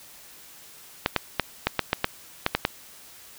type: clicks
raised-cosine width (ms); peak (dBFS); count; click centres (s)
0.3; -4; 10; 1.061 / 1.163 / 1.397 / 1.67 / 1.793 / 1.931 / 2.044 / 2.464 / 2.55 / 2.651
effects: white hiss -48 dBFS RMS until 3.38 s